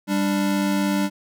square tone pair together, 197.33 / 293.7 Hz, G3 / D4, +12 / 0 cents, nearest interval perfect fifth, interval 688 cents, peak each -22 / -24 dBFS, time 0.07-1.1 s, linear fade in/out 50 ms, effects none

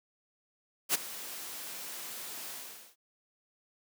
white noise with ADSR envelope, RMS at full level -25 dBFS, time 0.89-2.96 s, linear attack 55 ms, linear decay 14 ms, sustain -17 dB, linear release 450 ms, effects high-pass 200 Hz 12 dB/octave

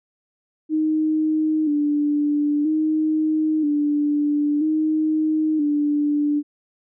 sine tone with vibrato, 302.4 Hz, D#4, 49 cents flat, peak -17 dBFS, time 0.69-6.43 s, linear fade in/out 50 ms, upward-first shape square, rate 0.51 Hz, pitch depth 50 cents each way, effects none

